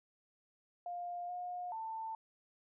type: tone with pitch steps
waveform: sine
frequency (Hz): 704 / 716 / 891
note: F5 / F5 / A5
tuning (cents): +14 / +43 / +22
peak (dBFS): -39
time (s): 0.86-2.15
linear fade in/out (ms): 2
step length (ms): 430
effects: none